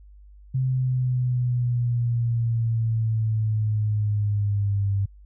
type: exponential sweep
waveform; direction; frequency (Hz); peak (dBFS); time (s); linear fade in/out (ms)
sine; down; 130.81 to 98.4; -20; 0.54-5.06; 10
effects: added 50 Hz sine -45 dBFS peak until 5.25 s